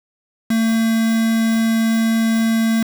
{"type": "tone with quantisation", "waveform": "triangle", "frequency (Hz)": 225.3, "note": "A3", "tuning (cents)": 41, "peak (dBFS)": -12, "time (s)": [0.5, 2.83], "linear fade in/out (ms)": 5, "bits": 4, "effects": []}